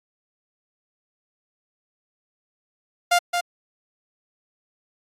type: tone with echo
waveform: sawtooth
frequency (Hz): 701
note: F5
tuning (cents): +6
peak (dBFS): -11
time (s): 3.11-3.19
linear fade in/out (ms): 10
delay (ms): 220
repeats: 1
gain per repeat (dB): -6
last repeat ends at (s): 3.41
effects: low-pass 12000 Hz 12 dB/octave + AAC 48 kbps